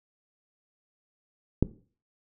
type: click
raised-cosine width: 3 ms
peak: -7 dBFS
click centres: 1.626 s
effects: noise-tail reverb RT60 0.4 s tail -17 dB re dry